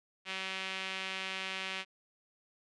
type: tone with band-pass filter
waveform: sawtooth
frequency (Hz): 190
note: F#3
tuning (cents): +46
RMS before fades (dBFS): -39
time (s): 0.25-1.85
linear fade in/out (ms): 50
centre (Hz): 2700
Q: 2.1
effects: resampled to 24000 Hz